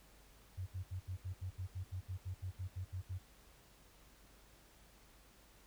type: tone bursts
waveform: sine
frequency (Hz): 92.5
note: F#2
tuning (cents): 0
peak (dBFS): -39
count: 16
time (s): 0.57-3.188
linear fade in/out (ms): 20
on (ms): 98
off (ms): 70
effects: added 50 Hz sine -66 dBFS peak until 5.66 s + pink hiss -65 dBFS RMS until 5.66 s